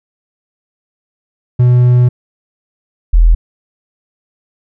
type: tone pair in turn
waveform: triangle / sine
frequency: 123.47 / 41.39 Hz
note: B2 / E1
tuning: 0 / +8 cents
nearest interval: octave + perfect fifth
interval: 1892 cents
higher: first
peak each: -3 dBFS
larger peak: neither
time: 1.59-2.09 / 3.13-3.35 s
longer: first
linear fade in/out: 10 ms
effects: none